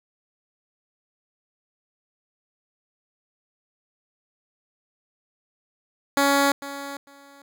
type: tone with echo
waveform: 10% pulse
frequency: 280 Hz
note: C#4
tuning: 18 cents sharp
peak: -9 dBFS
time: 6.17-6.52 s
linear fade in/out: 2 ms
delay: 450 ms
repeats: 2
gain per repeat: -15 dB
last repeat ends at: 7.42 s
effects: none